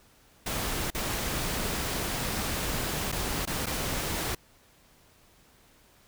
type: noise with dropouts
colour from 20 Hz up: pink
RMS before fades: -31 dBFS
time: 0.46-4.35 s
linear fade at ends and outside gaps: 5 ms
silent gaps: 0.904-0.947 / 3.118-3.124 / 3.455-3.473 / 3.66-3.666 s
effects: pink hiss -60 dBFS RMS until 6.07 s